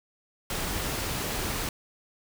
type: noise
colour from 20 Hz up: pink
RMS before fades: -31 dBFS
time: 0.5-1.69 s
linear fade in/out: 2 ms
effects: none